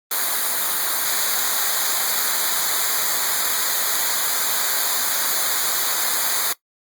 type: noise with comb filter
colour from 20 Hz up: white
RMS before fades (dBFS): -21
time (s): 0.11-6.53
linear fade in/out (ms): 5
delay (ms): 0.36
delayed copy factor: -1
effects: noise-tail reverb RT60 0.1 s tail -18 dB re dry + Opus 32 kbps